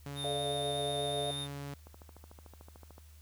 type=tone; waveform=sawtooth; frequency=141.7 Hz; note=C#3; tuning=38 cents sharp; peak=-36 dBFS; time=0.06-1.74 s; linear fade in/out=0 ms
type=tone with vibrato; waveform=square; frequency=3643 Hz; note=A#7; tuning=41 cents flat; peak=-38 dBFS; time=0.15-1.48 s; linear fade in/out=50 ms; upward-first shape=sine; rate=8.2 Hz; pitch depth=13 cents each way
type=chord; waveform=sine; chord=D minor; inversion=second; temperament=equal with one note detuned; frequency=430.9 / 587.3 / 698.5 Hz; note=A4 / D5 / F5; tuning=-36 / 0 / 0 cents; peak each=-38 dBFS; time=0.24-1.31 s; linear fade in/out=2 ms
type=click train; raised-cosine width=1 ms; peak=-38 dBFS; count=16; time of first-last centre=1.87-2.981 s; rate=13.5 Hz
effects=added 76 Hz sine -53 dBFS peak until 3.21 s + white hiss -64 dBFS RMS until 3.21 s